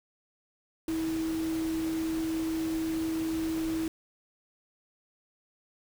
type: tone in noise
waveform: sine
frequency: 322.4 Hz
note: E4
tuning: 38 cents flat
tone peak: -28 dBFS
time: 0.88-3.88 s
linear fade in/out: 2 ms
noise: pink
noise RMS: -42 dBFS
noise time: 0.88-3.88 s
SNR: +11 dB
effects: none